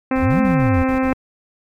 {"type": "harmonic tone", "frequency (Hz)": 261.6, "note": "C4", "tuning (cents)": 0, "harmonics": [1, 2, 3, 4, 5, 6, 7, 8, 9, 10], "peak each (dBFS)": [-17, -23, -27, -29, -31, -33, -34, -35, -36, -37], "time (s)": [0.11, 1.13], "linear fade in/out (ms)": 2}
{"type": "noise bursts", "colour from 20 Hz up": "brown", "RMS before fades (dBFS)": -30, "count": 7, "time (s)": [0.15, 1.136], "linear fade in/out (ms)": 10, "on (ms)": 110, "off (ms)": 36}
{"type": "exponential two-way sweep", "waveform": "sine", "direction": "up then down", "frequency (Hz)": [77.78, 226.6, 77.78], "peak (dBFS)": -16, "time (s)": [0.22, 0.83], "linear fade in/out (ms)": 10, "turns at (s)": 0.41}
{"effects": []}